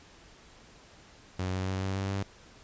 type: tone with pitch steps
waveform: sawtooth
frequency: 92.5 / 93.63 / 94.77 / 95.93 / 97.1 / 98.28 Hz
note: F#2 / F#2 / F#2 / G2 / G2 / G2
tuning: 0 / +21 / +42 / -37 / -16 / +5 cents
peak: -26 dBFS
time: 1.39-2.23 s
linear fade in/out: 5 ms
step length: 140 ms
effects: pink hiss -55 dBFS RMS until 2.63 s + resampled to 16000 Hz